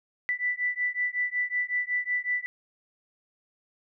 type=beating tone pair; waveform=sine; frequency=1975.5 / 1980.9 Hz; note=B6 / B6; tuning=0 / +5 cents; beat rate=5.4 Hz; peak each=-29 / -29 dBFS; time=0.29-2.46 s; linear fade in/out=0 ms; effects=none